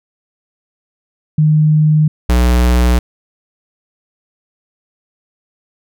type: tone pair in turn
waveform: sine / square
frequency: 153.5 / 60.92 Hz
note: D#3 / B1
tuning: -23 / -23 cents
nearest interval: octave + major third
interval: 1600 cents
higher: first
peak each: -7 / -9 dBFS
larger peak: first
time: 1.38-2.08 / 2.29-2.99 s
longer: neither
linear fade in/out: 5 ms
effects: none